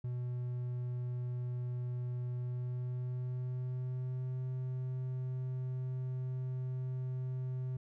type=tone with pitch glide; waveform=triangle; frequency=123.47 to 128.42 Hz; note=B2 to C3; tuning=0 to -32 cents; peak=-33 dBFS; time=0.04-7.77 s; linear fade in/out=5 ms; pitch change=+68 cents; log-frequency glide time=2.36-4.38 s; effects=none